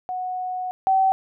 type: tone pair in turn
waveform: sine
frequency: 736 / 765.7 Hz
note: F#5 / G5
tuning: -9 / -41 cents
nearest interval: minor second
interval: 68 cents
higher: second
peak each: -25 / -15 dBFS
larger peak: second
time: 0.09-0.71 / 0.87-1.12 s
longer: first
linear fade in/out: 0 ms
effects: none